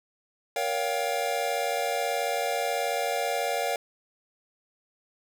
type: chord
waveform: square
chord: G half-diminished seventh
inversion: first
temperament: just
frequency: 470.4 / 564.5 / 705.6 / 784 Hz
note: Bb4 / Db5 / F5 / G5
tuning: +16 / +31 / +18 / 0 cents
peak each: -34 / -32 / -31 / -34 dBFS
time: 0.56-3.76 s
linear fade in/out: 2 ms
effects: none